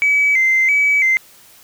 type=tone with vibrato; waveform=sine; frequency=2179 Hz; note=C#7; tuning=30 cents flat; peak=-10 dBFS; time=0.02-1.17 s; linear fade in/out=0 ms; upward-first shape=square; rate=1.5 Hz; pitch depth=82 cents each way; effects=tanh soft clip ceiling -7 dBFS + white hiss -46 dBFS RMS until 1.63 s